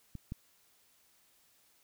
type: clicks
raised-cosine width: 5 ms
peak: -30 / -26 dBFS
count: 2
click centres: 0.153 / 0.321 s
effects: white hiss -68 dBFS RMS until 1.83 s